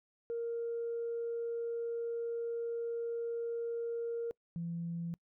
sine tone pair in turn, 466.2 / 169.17 Hz, A#4 / E3, 0 / +45 cents, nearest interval octave + tritone, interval 1755 cents, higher first, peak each -33 / -35 dBFS, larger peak first, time 0.3-4.31 / 4.56-5.14 s, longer first, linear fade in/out 0 ms, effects noise-tail reverb RT60 0.1 s tail -26 dB re dry + tanh soft clip ceiling -30 dBFS

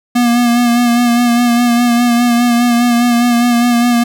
square tone with vibrato, 239.5 Hz, A#3, 47 cents sharp, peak -9 dBFS, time 0.15-4.04 s, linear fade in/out 10 ms, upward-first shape sine, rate 4.9 Hz, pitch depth 30 cents each way, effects none

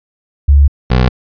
sine / 20% pulse tone pair in turn, 70.9 / 62.68 Hz, C#2 / B1, +40 / +26 cents, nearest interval major second, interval 214 cents, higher first, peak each -3 dBFS, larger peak neither, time 0.48-0.68 / 0.9-1.09 s, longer first, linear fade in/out 10 ms, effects resampled to 11025 Hz

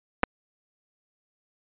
clicks, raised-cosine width 0.5 ms, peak -6 dBFS, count 2, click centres 0.233 / 0.237 s, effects resampled to 8000 Hz

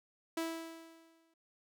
sawtooth tone with exponential decay, 328 Hz, E4, 9 cents flat, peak -29 dBFS, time 0.37-1.34 s, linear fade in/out 5 ms, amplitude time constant 210 ms, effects none

